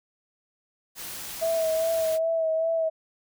white noise, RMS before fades -37 dBFS, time 0.95-2.19 s, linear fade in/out 50 ms
sine tone with vibrato, 649 Hz, E5, 27 cents flat, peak -22 dBFS, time 1.41-2.9 s, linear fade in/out 20 ms, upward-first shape sine, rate 2.5 Hz, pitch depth 29 cents each way
effects none

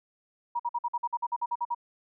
sine tone bursts, 954 Hz, A#5, 40 cents sharp, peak -26 dBFS, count 13, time 0.55-1.748 s, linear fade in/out 10 ms, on 46 ms, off 50 ms, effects none

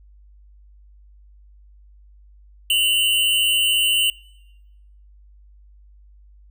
square tone pair together, 2785 / 2999 Hz, F7 / F#7, -5 / +23 cents, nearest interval minor second, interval 128 cents, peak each -19 dBFS, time 2.7-4.1 s, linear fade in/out 2 ms, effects noise-tail reverb RT60 1.0 s tail -25 dB re dry + added 50 Hz sine -46 dBFS peak until 6.5 s

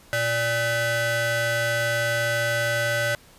30% pulse ring-modulated tone, 466.2 Hz, A#4, in tune, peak -16 dBFS, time 0.13-3.15 s, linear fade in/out 0 ms, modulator 1050 Hz, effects pink hiss -52 dBFS RMS until 3.38 s + resampled to 32000 Hz

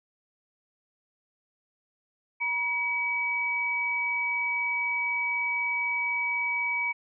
sine tone pair together, 957 / 2276 Hz, A#5 / C#7, +45 / +45 cents, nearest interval octave + minor third, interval 1500 cents, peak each -34 / -26 dBFS, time 2.4-6.93 s, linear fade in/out 20 ms, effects none

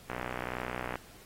click train, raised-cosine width 0.5 ms, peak -20 dBFS, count 54, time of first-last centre 0.1-0.956 s, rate 61.9 Hz, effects pink hiss -55 dBFS RMS until 1.25 s + AAC 48 kbps

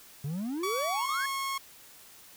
triangle exponential sweep, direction up, 134.9 to 1743 Hz, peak -29 dBFS, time 0.24-1.26 s, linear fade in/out 5 ms
sawtooth tone with pitch glide, 1135 to 1089.4 Hz, C#6 to C#6, +41 to -30 cents, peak -27 dBFS, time 0.63-1.58 s, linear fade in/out 5 ms, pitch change -71 cents, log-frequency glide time 0.9-1.06 s
effects white hiss -53 dBFS RMS until 2.36 s

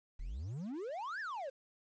triangle exponential two-way sweep, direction up then down, 32.29 to 1821 to 506 Hz, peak -37 dBFS, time 0.19-1.5 s, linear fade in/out 10 ms, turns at 1.2 s, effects resampled to 16000 Hz + 11-bit

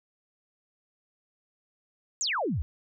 sine exponential sweep, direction down, 7600 to 61.2 Hz, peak -26 dBFS, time 2.21-2.62 s, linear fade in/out 0 ms, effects none

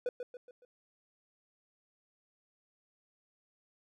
triangle tone with echo, 493.9 Hz, B4, in tune, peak -28 dBFS, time 0.06-0.09 s, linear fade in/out 2 ms, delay 140 ms, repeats 4, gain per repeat -7 dB, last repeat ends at 0.65 s, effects none

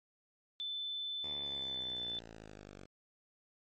sine tone, 3520 Hz, A7, in tune, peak -37 dBFS, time 0.6-2.19 s, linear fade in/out 0 ms
5% pulse exponential sweep, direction down, 75.3 to 47.39 Hz, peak -39 dBFS, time 1.23-2.86 s, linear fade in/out 10 ms
effects MP3 32 kbps

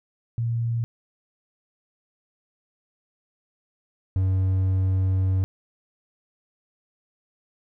sine / triangle tone pair in turn, 116.54 / 94.32 Hz, A#2 / F#2, 0 / +34 cents, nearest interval major third, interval 366 cents, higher first, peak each -22 / -17 dBFS, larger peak second, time 0.38-0.84 / 4.16-5.44 s, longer second, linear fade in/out 0 ms, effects none

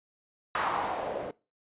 blue noise with low-pass filter sweep, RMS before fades -32 dBFS, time 0.55-1.31 s, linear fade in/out 2 ms, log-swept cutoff 1200 to 480 Hz, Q 2.6, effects noise-tail reverb RT60 0.3 s tail -22 dB re dry + resampled to 8000 Hz

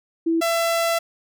sine / sawtooth tone pair in turn, 329.6 / 670.3 Hz, E4 / E5, 0 / +29 cents, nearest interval octave, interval 1229 cents, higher second, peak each -17 / -15 dBFS, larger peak second, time 0.26-0.41 / 0.41-0.99 s, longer second, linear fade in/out 10 ms, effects none

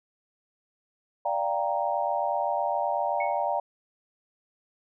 sine chord, G minor seventh, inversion second, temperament equal with one note detuned, 587.3 / 698.5 / 786.3 / 932.3 Hz, D5 / F5 / G5 / Bb5, 0 / 0 / +5 / 0 cents, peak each -30 dBFS, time 1.25-3.6 s, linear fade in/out 5 ms
sine tone with exponential decay, 2205 Hz, C#7, 10 cents flat, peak -29 dBFS, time 3.2-3.46 s, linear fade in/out 5 ms, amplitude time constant 55 ms
effects none

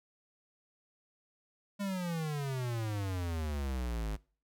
square exponential sweep, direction down, 204.6 to 50.6 Hz, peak -34 dBFS, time 1.79-4.17 s, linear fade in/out 20 ms, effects noise-tail reverb RT60 0.4 s tail -23 dB re dry

